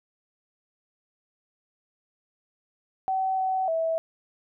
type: tone with pitch steps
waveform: sine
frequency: 761 / 756 / 652 Hz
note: F#5 / F#5 / E5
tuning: +48 / +37 / -19 cents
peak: -23 dBFS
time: 3.08-3.98 s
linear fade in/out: 0 ms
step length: 300 ms
effects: none